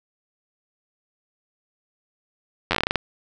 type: slowing click train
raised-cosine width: 0.3 ms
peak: -4 dBFS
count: 11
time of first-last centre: 2.71-2.957 s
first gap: 10 ms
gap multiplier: 1.19
effects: none